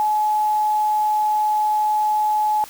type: tone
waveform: sine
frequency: 850 Hz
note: G#5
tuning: 40 cents sharp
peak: -16 dBFS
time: 0-2.64 s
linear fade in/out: 0 ms
effects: white hiss -41 dBFS RMS until 2.69 s